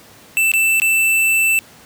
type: tone with dropouts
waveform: square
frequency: 2658 Hz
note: E7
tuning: 14 cents sharp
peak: -13 dBFS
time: 0.37-1.59 s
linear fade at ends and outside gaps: 0 ms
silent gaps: 0.517-0.537 / 0.799-0.819 s
effects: pink hiss -44 dBFS RMS until 1.85 s + high-pass 100 Hz 12 dB/octave